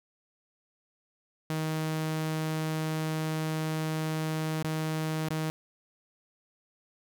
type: tone with dropouts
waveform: sawtooth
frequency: 157.4 Hz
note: D#3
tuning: 20 cents sharp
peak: -25 dBFS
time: 1.5-5.5 s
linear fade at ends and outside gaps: 0 ms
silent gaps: 4.627-4.645 / 5.286-5.305 s
effects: none